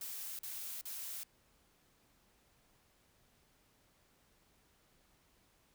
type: noise bursts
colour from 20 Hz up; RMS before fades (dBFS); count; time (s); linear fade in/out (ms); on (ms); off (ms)
blue; -44; 3; 0.01-1.234; 2; 380; 42
effects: pink hiss -71 dBFS RMS until 5.74 s